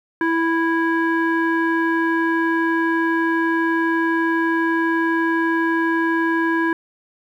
square tone with low-pass filter, 329.6 Hz, E4, in tune, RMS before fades -19 dBFS, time 0.21-6.73 s, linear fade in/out 2 ms, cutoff 1500 Hz, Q 5.4, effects 9-bit

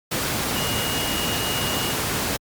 sine tone in noise, 2869 Hz, F7, 46 cents sharp, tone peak -29 dBFS, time 0.55-1.93 s, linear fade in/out 10 ms, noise pink, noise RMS -24 dBFS, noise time 0.11-2.37 s, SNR -8 dB, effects high-pass 80 Hz 12 dB/octave + Opus 48 kbps

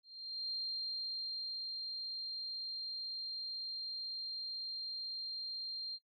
sine tone with ADSR envelope, 4186 Hz, C8, in tune, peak -36 dBFS, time 0.03-5.99 s, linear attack 470 ms, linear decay 1200 ms, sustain -3 dB, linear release 48 ms, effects noise-tail reverb RT60 0.1 s tail -18 dB re dry

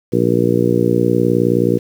harmonic tone, 59.3 Hz, A#1, 30 cents sharp, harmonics 2 / 3 / 4 / 5 / 6 / 7 / 8, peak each -20 / -19 / -21 / -19 / -18 / -20 / -19 dBFS, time 0.12-1.79 s, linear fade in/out 20 ms, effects 7-bit

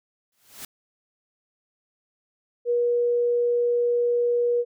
white noise with exponential growth, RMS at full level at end -35 dBFS, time 0.32-0.65 s, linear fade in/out 2 ms, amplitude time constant 70 ms
sine tone, 480.2 Hz, B4, 49 cents flat, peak -19 dBFS, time 2.65-4.65 s, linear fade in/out 50 ms
effects none

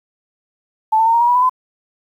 sine tone with pitch steps, 876 / 894.9 / 914.3 / 934 / 954.2 / 974.8 / 995.9 / 1017.4 Hz, A5 / A5 / A#5 / A#5 / A#5 / B5 / B5 / C6, -8 / +29 / -34 / +3 / +40 / -23 / +14 / -49 cents, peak -10 dBFS, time 0.92-1.496 s, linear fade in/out 10 ms, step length 72 ms, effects 8-bit

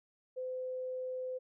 sine tone, 511 Hz, C5, 41 cents flat, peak -36 dBFS, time 0.36-1.39 s, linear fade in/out 20 ms, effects none

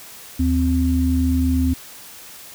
sine tone pair together, 77.03 / 259.1 Hz, D#2 / C4, -17 / -17 cents, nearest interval octave + major sixth, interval 2100 cents, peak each -18 dBFS, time 0.39-1.74 s, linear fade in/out 10 ms, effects white hiss -40 dBFS RMS until 2.54 s

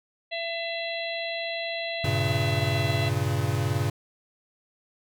harmonic tone, 671 Hz, E5, 31 cents sharp, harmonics 1 / 3 / 4 / 5 / 6, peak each -32 / -35 / -36 / -39 / -37 dBFS, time 0.31-3.1 s, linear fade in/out 20 ms
square chord, G diminished, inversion none, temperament equal, 98 / 116.54 / 138.59 Hz, G2 / Bb2 / Db3, 0 / 0 / 0 cents, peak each -29 dBFS, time 2.04-3.9 s, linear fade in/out 5 ms
effects none

